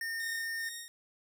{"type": "tone", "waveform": "square", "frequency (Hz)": 1824, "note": "A#6", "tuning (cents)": -38, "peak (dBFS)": -35, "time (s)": [0.01, 0.69], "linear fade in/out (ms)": 2}
{"type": "tone with tremolo", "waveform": "10% pulse", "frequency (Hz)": 1859, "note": "A#6", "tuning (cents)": -5, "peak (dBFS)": -31, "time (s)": [0.2, 0.88], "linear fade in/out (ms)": 0, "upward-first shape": "sine", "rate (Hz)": 2.3, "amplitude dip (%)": 95}
{"effects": []}